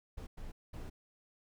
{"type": "noise bursts at uneven times", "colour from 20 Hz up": "brown", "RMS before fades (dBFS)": -44, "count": 3, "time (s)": [[0.17, 0.27], [0.37, 0.52], [0.73, 0.9]], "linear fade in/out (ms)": 10, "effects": []}